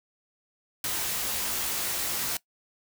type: noise with comb filter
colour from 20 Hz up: white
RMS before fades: -30 dBFS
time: 0.84-2.37 s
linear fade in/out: 2 ms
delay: 17 ms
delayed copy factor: +0.6
effects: noise-tail reverb RT60 0.1 s tail -20 dB re dry